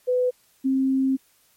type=tone pair in turn; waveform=sine; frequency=500 / 265.8 Hz; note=B4 / C4; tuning=+21 / +27 cents; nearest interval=major seventh; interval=1094 cents; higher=first; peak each=-18 dBFS; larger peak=neither; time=0.07-0.31 / 0.64-1.17 s; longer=second; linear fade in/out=20 ms; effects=white hiss -61 dBFS RMS until 1.56 s + MP3 64 kbps